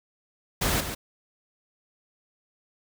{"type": "noise with echo", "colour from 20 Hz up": "pink", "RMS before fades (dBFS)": -25, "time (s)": [0.61, 0.81], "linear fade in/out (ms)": 10, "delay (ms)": 140, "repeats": 1, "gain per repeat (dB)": -8, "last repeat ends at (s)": 0.95, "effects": []}